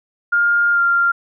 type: tone with pitch glide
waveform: sine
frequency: 1410 to 1390.6 Hz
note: F6 to F6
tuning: +16 to -8 cents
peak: -12 dBFS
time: 0.32-1.12 s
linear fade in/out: 10 ms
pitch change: -24 cents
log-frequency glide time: 0.72-0.8 s
effects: none